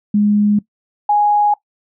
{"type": "tone pair in turn", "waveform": "sine", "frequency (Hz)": [207.4, 829.6], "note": ["G#3", "G#5"], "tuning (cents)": [-2, -2], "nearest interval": "2 octaves", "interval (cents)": 2400, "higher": "second", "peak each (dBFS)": -10, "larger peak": "neither", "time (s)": [[0.14, 0.59], [1.09, 1.54]], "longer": "neither", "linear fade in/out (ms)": 5, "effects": ["noise-tail reverb RT60 0.1 s tail -19 dB re dry"]}